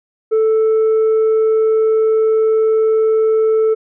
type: tone with tanh clipping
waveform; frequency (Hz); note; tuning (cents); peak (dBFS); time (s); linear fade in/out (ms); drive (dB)
sine; 440.1; A4; 0; -11; 0.31-3.75; 20; 2
effects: none